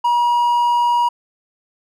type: tone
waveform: triangle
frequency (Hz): 958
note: A#5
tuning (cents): +47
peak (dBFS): -11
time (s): 0.04-1.09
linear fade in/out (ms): 10
effects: none